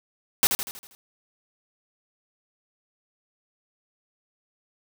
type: noise with echo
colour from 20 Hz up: white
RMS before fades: -18 dBFS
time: 0.43-0.47 s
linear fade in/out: 0 ms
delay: 80 ms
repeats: 6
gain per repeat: -6 dB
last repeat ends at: 0.95 s
effects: none